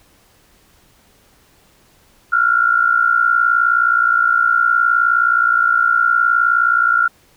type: tone pair together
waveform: sine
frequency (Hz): 1368 / 1427.3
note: F6 / F6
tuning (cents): -36 / +37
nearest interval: minor second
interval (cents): 73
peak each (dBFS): -14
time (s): 2.32-7.08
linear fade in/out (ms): 10
effects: pink hiss -53 dBFS RMS until 7.36 s